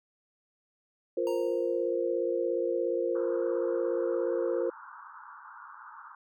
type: chord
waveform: sine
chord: F suspended fourth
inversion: none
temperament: equal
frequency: 349.2 / 466.2 / 523.3 Hz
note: F4 / Bb4 / C5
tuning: 0 / 0 / 0 cents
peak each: -31 dBFS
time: 1.17-4.7 s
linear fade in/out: 5 ms
type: tone with exponential decay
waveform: square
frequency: 930 Hz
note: A#5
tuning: 4 cents flat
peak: -38 dBFS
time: 1.27-1.96 s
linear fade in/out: 0 ms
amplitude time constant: 150 ms
type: band-pass noise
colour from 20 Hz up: white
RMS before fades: -48 dBFS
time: 3.15-6.15 s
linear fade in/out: 5 ms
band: 880 to 1500 Hz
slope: 96 dB/octave
effects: none